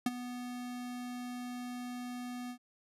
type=tone with ADSR envelope; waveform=square; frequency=246.4 Hz; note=B3; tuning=4 cents flat; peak=-26 dBFS; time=0.06-2.58 s; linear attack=4 ms; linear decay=30 ms; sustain=-14 dB; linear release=80 ms; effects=resampled to 32000 Hz